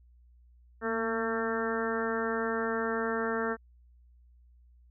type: harmonic tone with a mistuned harmonic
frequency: 225.4 Hz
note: A3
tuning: 42 cents sharp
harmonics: 1 / 2 / 3 / 4 / 5 / 6 / 7 / 8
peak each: -35 / -32 / -39 / -41 / -40 / -37 / -38 / -39 dBFS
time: 0.81-3.57 s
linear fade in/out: 50 ms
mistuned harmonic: 1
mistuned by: +40 cents
effects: added 60 Hz sine -56 dBFS peak until 4.9 s